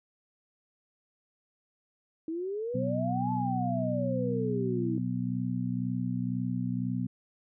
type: exponential two-way sweep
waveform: sine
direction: up then down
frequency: 314.8 to 876 to 314.8 Hz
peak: -31 dBFS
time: 2.28-4.98 s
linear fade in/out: 2 ms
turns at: 3.32 s
type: harmonic tone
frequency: 62 Hz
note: B1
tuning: 7 cents sharp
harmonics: 2 / 3 / 4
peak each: -33 / -33 / -33 dBFS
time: 2.74-7.07 s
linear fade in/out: 10 ms
effects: none